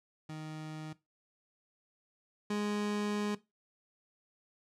30% pulse tone pair in turn, 155.56 / 207.6 Hz, D#3 / G#3, 0 / 0 cents, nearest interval perfect fourth, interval 500 cents, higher second, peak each -38 / -29 dBFS, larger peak second, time 0.29-0.93 / 2.5-3.35 s, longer second, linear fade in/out 5 ms, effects noise-tail reverb RT60 0.2 s tail -17 dB re dry + low-pass 8000 Hz 12 dB/octave

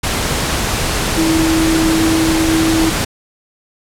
sine tone in noise, 322.8 Hz, E4, 36 cents flat, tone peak -12 dBFS, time 1.17-2.9 s, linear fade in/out 10 ms, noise pink, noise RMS -17 dBFS, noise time 0.03-3.05 s, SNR +2 dB, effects low-pass 11000 Hz 12 dB/octave

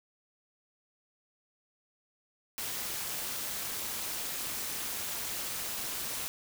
white noise with amplitude modulation, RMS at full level -34 dBFS, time 2.58-6.28 s, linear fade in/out 0 ms, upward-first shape sine, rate 215 Hz, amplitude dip 55%, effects none

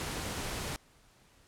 pink noise, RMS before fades -37 dBFS, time 0-0.76 s, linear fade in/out 0 ms, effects pink hiss -63 dBFS RMS until 1.47 s + low-pass 11000 Hz 12 dB/octave

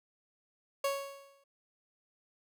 30% pulse tone with exponential decay, 554.4 Hz, C#5, in tune, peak -25 dBFS, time 0.84-1.44 s, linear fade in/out 5 ms, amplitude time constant 130 ms, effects none

